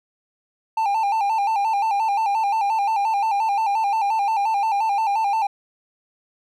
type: tone with vibrato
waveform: triangle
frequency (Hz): 845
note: G#5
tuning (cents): +30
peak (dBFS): -16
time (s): 0.77-5.47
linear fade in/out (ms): 5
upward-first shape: square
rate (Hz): 5.7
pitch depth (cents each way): 88
effects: none